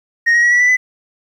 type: tone with pitch steps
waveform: sine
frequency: 1864.7 / 1891.8 / 1919.3 / 1947.3 / 1975.6 / 2004 Hz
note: A#6 / A#6 / B6 / B6 / B6 / B6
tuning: 0 / +25 / -50 / -25 / 0 / +25 cents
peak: -6 dBFS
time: 0.26-0.77 s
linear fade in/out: 20 ms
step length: 85 ms
effects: tanh soft clip ceiling -8 dBFS + 8-bit